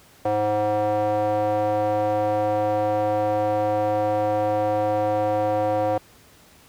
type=tone with band-pass filter; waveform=square; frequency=105.4 Hz; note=G#2; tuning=26 cents sharp; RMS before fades=-22 dBFS; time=0.25-5.98 s; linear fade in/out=5 ms; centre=630 Hz; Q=6.5; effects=pink hiss -52 dBFS RMS until 6.68 s + high-pass 60 Hz 12 dB/octave